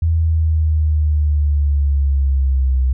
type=linear sweep; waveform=sine; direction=down; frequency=82.41 to 63.9 Hz; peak=-12 dBFS; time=0.02-2.93 s; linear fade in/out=5 ms; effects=none